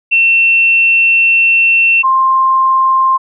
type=tone pair in turn; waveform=sine; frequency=2700 / 1054.3 Hz; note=E7 / C6; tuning=+41 / +13 cents; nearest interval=octave + major third; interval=1628 cents; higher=first; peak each=-6 / -7 dBFS; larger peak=first; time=0.11-2.03 / 2.03-3.18 s; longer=first; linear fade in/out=20 ms; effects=none